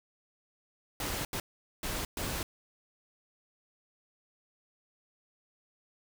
pink noise bursts at uneven times, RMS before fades -35 dBFS, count 4, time 1-1.25 / 1.33-1.4 / 1.83-2.05 / 2.17-2.43 s, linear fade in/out 2 ms, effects none

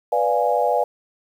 sine chord, B diminished seventh, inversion none, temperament equal, 493.9 / 587.3 / 698.5 / 830.6 Hz, B4 / D5 / F5 / Ab5, 0 / 0 / 0 / 0 cents, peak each -22 dBFS, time 0.12-0.84 s, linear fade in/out 5 ms, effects 8-bit

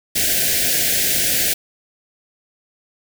white band-stop noise, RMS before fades -18 dBFS, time 0.15-1.54 s, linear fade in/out 10 ms, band 740 to 1500 Hz, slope 96 dB/octave, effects none

